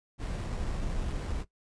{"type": "noise with sample-and-hold", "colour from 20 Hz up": "brown", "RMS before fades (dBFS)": -33, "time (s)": [0.18, 1.45], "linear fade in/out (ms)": 50, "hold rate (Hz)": 6300, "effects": ["noise-tail reverb RT60 0.1 s tail -17 dB re dry", "resampled to 22050 Hz"]}